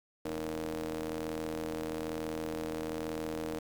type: ring-modulated tone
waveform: sawtooth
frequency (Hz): 81.1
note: E2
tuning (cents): -28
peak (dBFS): -28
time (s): 0.25-3.59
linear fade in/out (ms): 5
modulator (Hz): 388
effects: 9-bit